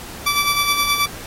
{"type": "tone with tremolo", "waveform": "15% pulse", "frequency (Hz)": 1160, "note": "D6", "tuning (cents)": -22, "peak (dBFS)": -8, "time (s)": [0.26, 1.06], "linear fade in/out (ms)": 5, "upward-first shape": "sine", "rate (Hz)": 9.5, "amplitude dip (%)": 55, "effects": ["pink hiss -35 dBFS RMS until 1.26 s", "AAC 48 kbps"]}